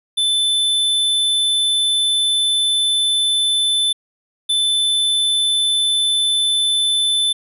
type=tone pair in turn; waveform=square; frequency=3520 / 3520 Hz; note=A7 / A7; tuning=0 / 0 cents; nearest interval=unison; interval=0 cents; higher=neither; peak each=-15 dBFS; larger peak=neither; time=0.17-3.93 / 4.49-7.33 s; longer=first; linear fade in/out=10 ms; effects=resampled to 32000 Hz